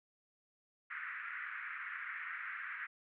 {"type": "band-pass noise", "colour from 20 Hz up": "white", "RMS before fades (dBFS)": -44, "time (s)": [0.9, 2.87], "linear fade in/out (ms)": 10, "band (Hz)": [1300, 2100], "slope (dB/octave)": 48, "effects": []}